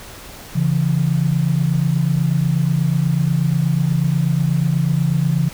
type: tone pair together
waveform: sine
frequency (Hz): 138.59 / 166.81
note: C#3 / E3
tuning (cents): 0 / +21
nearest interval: minor third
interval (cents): 321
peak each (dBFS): -17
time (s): 0.55-5.49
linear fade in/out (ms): 10
effects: pink hiss -37 dBFS RMS until 5.53 s